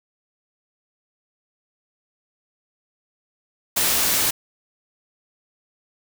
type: noise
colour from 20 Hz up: white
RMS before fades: -20 dBFS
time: 3.76-4.31 s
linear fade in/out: 10 ms
effects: none